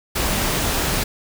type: noise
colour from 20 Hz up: pink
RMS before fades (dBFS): -21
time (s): 0.15-1.04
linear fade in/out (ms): 10
effects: none